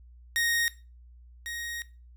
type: tone pair in turn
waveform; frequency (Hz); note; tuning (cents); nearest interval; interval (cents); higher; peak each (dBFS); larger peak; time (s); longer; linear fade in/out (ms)
sawtooth; 1864.7 / 1875.5; A#6 / A#6; 0 / +10; unison; 10; second; -21 / -31; first; 0.36-0.68 / 1.46-1.82; second; 0
effects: noise-tail reverb RT60 0.3 s tail -18 dB re dry + added 60 Hz sine -49 dBFS peak until 2.16 s

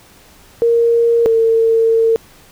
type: tone pair in turn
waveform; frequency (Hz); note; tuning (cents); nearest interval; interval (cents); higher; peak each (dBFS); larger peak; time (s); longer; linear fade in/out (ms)
sine; 466.2 / 452.9; A#4 / A#4; 0 / -50; minor second; 50; first; -9; neither; 0.62-1.26 / 1.26-2.16; second; 0
effects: pink hiss -45 dBFS RMS until 2.51 s

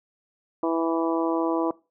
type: harmonic tone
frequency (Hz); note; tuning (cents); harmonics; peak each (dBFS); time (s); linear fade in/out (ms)
164.81; E3; 0; 2 / 3 / 4 / 5 / 6 / 7; -24 / -29 / -29 / -35 / -31 / -35; 0.63-1.71; 2
effects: noise-tail reverb RT60 0.3 s tail -22 dB re dry

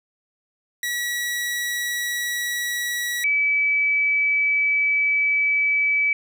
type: tone pair in turn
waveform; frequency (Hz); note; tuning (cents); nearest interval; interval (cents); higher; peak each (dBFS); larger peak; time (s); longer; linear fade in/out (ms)
sawtooth / sine; 1931 / 2296; B6 / D7; -39 / -40; minor third; 299; second; -20 / -17; second; 0.83-3.24 / 3.24-6.13; second; 2
effects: none

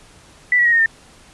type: tone with pitch steps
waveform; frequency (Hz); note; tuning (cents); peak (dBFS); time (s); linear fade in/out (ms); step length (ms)
sine; 1975.5 / 1931.5 / 1888.5 / 1846.4 / 1805.3; B6 / B6 / A#6 / A#6 / A6; 0 / -39 / +22 / -17 / +44; -11; 0.52-0.86; 2; 68
effects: pink hiss -47 dBFS RMS until 1.33 s + resampled to 24000 Hz

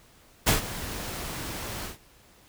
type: noise with ADSR envelope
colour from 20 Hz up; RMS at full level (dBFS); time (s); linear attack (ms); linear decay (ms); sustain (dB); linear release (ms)
pink; -19; 0.46-1.98; 19; 130; -16; 140
effects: pink hiss -57 dBFS RMS until 2.48 s

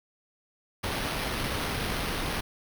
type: noise with sample-and-hold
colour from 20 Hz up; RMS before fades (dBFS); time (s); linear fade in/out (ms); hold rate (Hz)
pink; -31; 0.83-2.41; 10; 7350
effects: none

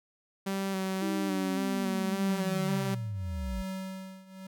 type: tone with vibrato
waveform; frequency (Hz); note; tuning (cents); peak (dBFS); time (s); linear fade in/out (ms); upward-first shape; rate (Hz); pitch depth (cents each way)
sawtooth; 192.2; G3; -34; -26; 0.46-2.95; 10; square; 1.8; 20
type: linear sweep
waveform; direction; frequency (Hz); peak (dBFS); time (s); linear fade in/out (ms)
sine; down; 329.6 to 49; -32; 1.01-3.63; 20
type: tone with tremolo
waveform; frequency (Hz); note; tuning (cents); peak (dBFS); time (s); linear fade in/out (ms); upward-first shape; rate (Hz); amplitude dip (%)
square; 189.7; F#3; +43; -34; 2.29-4.47; 5; triangle; 0.89; 90
effects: none

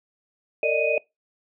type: tone cluster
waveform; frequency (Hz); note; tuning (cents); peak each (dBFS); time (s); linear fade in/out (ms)
sine; 456 / 587 / 619 / 2493; A#4 / D5 / D#5 / D#7; -38 / -1 / -9 / +3; -25; 0.63-0.98; 2
effects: noise-tail reverb RT60 0.2 s tail -23 dB re dry

